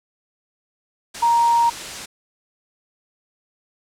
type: tone in noise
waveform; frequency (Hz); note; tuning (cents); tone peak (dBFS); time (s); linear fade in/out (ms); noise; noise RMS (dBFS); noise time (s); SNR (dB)
sine; 936; A#5; +7; -13; 1.22-1.7; 10; white; -31; 1.14-2.06; +15
effects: low-pass 8000 Hz 12 dB/octave